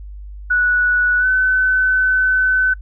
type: tone with pitch glide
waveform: sine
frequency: 1473 to 1514.4 Hz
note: F#6 to F#6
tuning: -8 to +40 cents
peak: -12 dBFS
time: 0.5-2.74 s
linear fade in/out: 10 ms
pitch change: +48 cents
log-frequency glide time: 1.19-1.26 s
effects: noise-tail reverb RT60 0.1 s tail -25 dB re dry + added 50 Hz sine -30 dBFS peak until 2.81 s